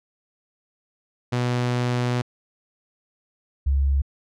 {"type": "tone pair in turn", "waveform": ["sawtooth", "sine"], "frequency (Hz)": [122.9, 68.98], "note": ["B2", "C#2"], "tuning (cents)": [-8, -8], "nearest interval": "minor seventh", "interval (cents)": 1000, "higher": "first", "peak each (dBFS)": -17, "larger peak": "neither", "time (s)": [[1.32, 2.22], [3.66, 4.02]], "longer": "first", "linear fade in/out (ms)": 10, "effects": ["low-pass 6000 Hz 12 dB/octave"]}